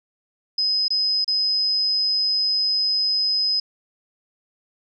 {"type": "tone with dropouts", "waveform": "sine", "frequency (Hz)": 5050, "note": "D#8", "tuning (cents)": 25, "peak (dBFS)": -18, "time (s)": [0.58, 3.6], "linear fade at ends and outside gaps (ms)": 5, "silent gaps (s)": [[0.882, 0.904], [1.245, 1.278]], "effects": []}